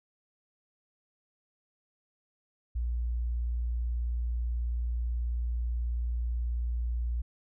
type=tone; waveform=sine; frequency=59.2 Hz; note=A#1; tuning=27 cents sharp; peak=-28 dBFS; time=2.75-7.22 s; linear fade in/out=10 ms; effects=none